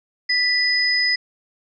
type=tone pair together; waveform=sine; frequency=1975.5 / 5021 Hz; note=B6 / D#8; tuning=0 / +15 cents; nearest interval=octave + major third; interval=1615 cents; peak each=-19 dBFS; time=0.29-1.16 s; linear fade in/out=10 ms; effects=none